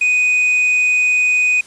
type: tone with quantisation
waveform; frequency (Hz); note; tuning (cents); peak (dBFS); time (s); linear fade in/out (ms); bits
triangle; 2489; D#7; 0; -10; 0.01-1.61; 5; 6
effects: white hiss -43 dBFS RMS until 1.66 s + resampled to 22050 Hz